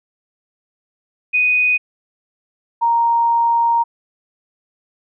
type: tone pair in turn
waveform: sine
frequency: 2489 / 932.3 Hz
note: D#7 / A#5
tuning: 0 / 0 cents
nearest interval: octave + perfect fourth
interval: 1700 cents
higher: first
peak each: -12 dBFS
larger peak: neither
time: 1.33-1.78 / 2.81-3.84 s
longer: second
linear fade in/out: 20 ms
effects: none